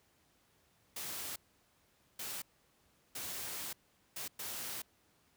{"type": "noise bursts at uneven times", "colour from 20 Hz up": "white", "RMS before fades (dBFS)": -42, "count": 5, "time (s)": [[0.96, 1.36], [2.19, 2.42], [3.15, 3.73], [4.16, 4.28], [4.39, 4.82]], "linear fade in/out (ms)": 5, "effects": ["pink hiss -71 dBFS RMS until 5.36 s", "high-pass 60 Hz 12 dB/octave"]}